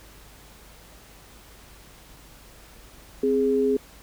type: tone pair together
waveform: sine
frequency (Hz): 261.8 / 415.3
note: C4 / G#4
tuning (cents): +1 / 0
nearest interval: minor sixth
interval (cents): 799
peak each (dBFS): -24 / -20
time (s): 3.23-3.77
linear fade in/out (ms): 5
effects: added 50 Hz sine -51 dBFS peak until 4.02 s + pink hiss -50 dBFS RMS until 4.02 s